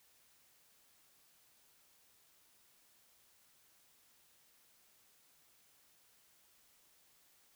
silence, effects white hiss -69 dBFS RMS until 7.55 s

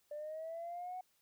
sine linear sweep, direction up, 587.3 to 744 Hz, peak -40 dBFS, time 0.11-1.01 s, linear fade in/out 5 ms, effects tanh soft clip ceiling -37 dBFS + white hiss -75 dBFS RMS until 1.21 s

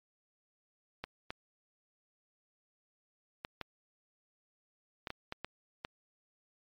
clicks, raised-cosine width 0.3 ms, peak -22 dBFS, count 9, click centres 1.04 / 1.305 / 3.449 / 3.613 / 5.072 / 5.104 / 5.324 / 5.446 / 5.849 s, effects MP3 96 kbps

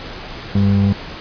triangle ring-modulated tone, 148.8 Hz, D3, 23 cents sharp, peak -6 dBFS, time 0.55-0.93 s, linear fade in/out 5 ms, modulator 50.6 Hz, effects pink hiss -31 dBFS RMS until 1.2 s + resampled to 11025 Hz

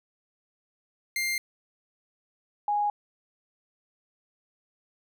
sawtooth / sine tone pair in turn, 2100 / 827.2 Hz, C7 / G#5, +6 / -7 cents, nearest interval octave + major third, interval 1613 cents, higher first, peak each -23 dBFS, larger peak neither, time 1.16-1.38 / 2.68-2.9 s, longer neither, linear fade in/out 2 ms, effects none

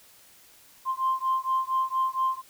sine beating tone pair, 1046.5 / 1050.8 Hz, C6 / C6, 0 / +7 cents, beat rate 4.3 Hz, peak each -26 dBFS, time 0.85-2.42 s, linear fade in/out 50 ms, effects tanh soft clip ceiling -17 dBFS + white hiss -55 dBFS RMS until 2.49 s

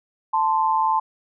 sine tone pair together, 880 / 1042.6 Hz, A5 / C6, 0 / -6 cents, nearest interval minor third, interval 294 cents, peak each -19 / -21 dBFS, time 0.33-1 s, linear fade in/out 10 ms, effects none

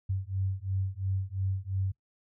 sine beating tone pair, 94.4 / 97.3 Hz, F#2 / G2, +35 / -12 cents, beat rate 2.9 Hz, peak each -32 / -32 dBFS, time 0.09-1.92 s, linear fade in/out 10 ms, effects noise-tail reverb RT60 0.1 s tail -21 dB re dry

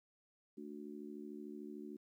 harmonic tone, 73.42 Hz, D2, in tune, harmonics 3 / 4 / 5, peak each -50 / -50 / -51 dBFS, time 0.57-1.97 s, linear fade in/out 10 ms, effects 13-bit

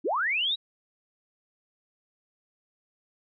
sine linear sweep, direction up, 228.2 to 3912 Hz, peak -24 dBFS, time 0.04-0.56 s, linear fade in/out 20 ms, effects none

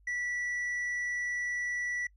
sine tone with tanh clipping, 1955 Hz, B6, 18 cents flat, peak -32 dBFS, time 0.07-2.07 s, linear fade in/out 5 ms, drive 4 dB, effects noise-tail reverb RT60 0.1 s tail -25 dB re dry + added 50 Hz sine -59 dBFS peak until 2.16 s

